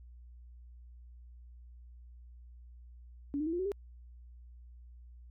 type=tone with pitch steps; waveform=sine; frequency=284.4 / 304.8 / 326.7 / 350.1 / 375.3 / 402.2 Hz; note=C#4 / D#4 / E4 / F4 / F#4 / G4; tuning=+45 / -36 / -15 / +4 / +25 / +44 cents; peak=-31 dBFS; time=3.34-3.718 s; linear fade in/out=0 ms; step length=63 ms; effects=added 60 Hz sine -50 dBFS peak until 5.3 s